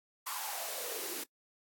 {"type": "noise with high-pass filter sweep", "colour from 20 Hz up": "white", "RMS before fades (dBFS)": -39, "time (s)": [0.26, 1.24], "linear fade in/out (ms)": 10, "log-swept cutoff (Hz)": [1100, 290], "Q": 5.4, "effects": ["noise-tail reverb RT60 0.1 s tail -25 dB re dry", "AAC 64 kbps"]}